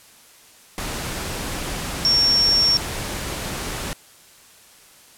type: tone in noise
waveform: sine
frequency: 5500 Hz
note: F8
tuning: 27 cents flat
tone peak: -14 dBFS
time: 2.05-2.77 s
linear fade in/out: 0 ms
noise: pink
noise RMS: -28 dBFS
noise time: 0.78-3.93 s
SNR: +11 dB
effects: white hiss -49 dBFS RMS until 5.17 s + low-pass 12000 Hz 12 dB/octave